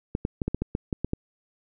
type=clicks; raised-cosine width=3 ms; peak=-13 dBFS; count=10; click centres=0.151 / 0.251 / 0.418 / 0.48 / 0.546 / 0.62 / 0.751 / 0.928 / 1.046 / 1.134 s; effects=none